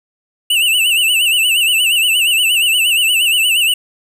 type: tone with vibrato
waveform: square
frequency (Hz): 2800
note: F7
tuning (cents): +4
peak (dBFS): -11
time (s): 0.5-3.74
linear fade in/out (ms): 5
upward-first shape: sine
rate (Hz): 8.5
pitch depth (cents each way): 120
effects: none